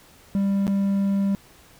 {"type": "tone with dropouts", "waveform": "triangle", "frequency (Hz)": 197.6, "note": "G3", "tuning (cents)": 14, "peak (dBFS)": -17, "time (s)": [0.35, 1.35], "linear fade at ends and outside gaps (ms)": 0, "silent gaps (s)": [0.668, 0.678], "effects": ["pink hiss -52 dBFS RMS until 1.79 s"]}